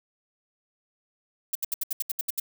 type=noise bursts; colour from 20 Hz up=violet; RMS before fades=-27 dBFS; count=10; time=1.53-2.399 s; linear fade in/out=5 ms; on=23 ms; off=71 ms; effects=none